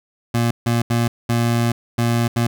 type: tone bursts at uneven times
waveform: 25% pulse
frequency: 117.7 Hz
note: A#2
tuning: 17 cents sharp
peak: -12 dBFS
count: 6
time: 0.34-0.51 / 0.66-0.82 / 0.9-1.08 / 1.29-1.72 / 1.98-2.28 / 2.36-2.47 s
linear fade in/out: 5 ms
effects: none